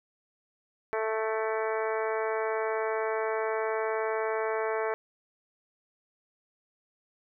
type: harmonic tone with a mistuned harmonic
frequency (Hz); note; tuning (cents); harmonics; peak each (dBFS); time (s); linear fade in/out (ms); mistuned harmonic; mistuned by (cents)
220.1; A3; +1; 2 / 3 / 4 / 5 / 6 / 7 / 8 / 9 / 10; -30 / -34 / -36 / -38 / -40 / -41 / -42 / -43 / -44; 0.93-4.94; 0; 10; +49
effects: none